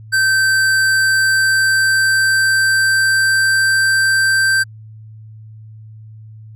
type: tone with pitch glide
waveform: square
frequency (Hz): 1553 to 1563.8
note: G6 to G6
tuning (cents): -17 to -5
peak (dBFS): -12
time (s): 0.12-4.64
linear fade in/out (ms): 20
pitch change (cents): +12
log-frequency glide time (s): 0.82-3.83
effects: added 109 Hz sine -34 dBFS peak until 6.55 s + low-pass 12000 Hz 12 dB/octave